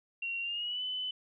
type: tone with pitch glide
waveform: sine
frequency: 2748 to 3014 Hz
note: F7 to F#7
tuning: -29 to +31 cents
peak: -33 dBFS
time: 0.22-1.11 s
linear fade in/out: 5 ms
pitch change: +160 cents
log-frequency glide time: 0.41-0.83 s
effects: none